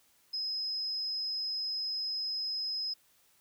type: tone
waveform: sine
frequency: 5090 Hz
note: D#8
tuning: 39 cents sharp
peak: -32 dBFS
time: 0.33-2.94 s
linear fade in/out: 10 ms
effects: white hiss -67 dBFS RMS until 3.4 s